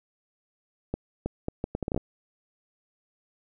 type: accelerating click train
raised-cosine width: 2 ms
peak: -15 dBFS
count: 11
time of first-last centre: 0.94-1.977 s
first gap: 320 ms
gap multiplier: 0.7
effects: none